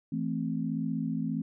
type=chord; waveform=sine; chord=A minor; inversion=second; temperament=equal; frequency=164.81 / 220 / 261.6 Hz; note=E3 / A3 / C4; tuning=0 / 0 / 0 cents; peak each=-33 dBFS; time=0.12-1.42 s; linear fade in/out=5 ms; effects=none